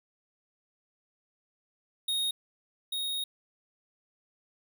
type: tone pair in turn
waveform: square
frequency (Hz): 3729 / 3743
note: A#7 / A#7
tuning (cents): 0 / +6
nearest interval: unison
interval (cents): 6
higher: second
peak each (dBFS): -28 / -31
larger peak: first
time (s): 2.08-2.31 / 2.92-3.24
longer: second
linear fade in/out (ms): 5
effects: none